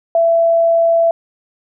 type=tone; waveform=sine; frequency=668 Hz; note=E5; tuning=23 cents sharp; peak=-9 dBFS; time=0.15-1.11 s; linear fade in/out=2 ms; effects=none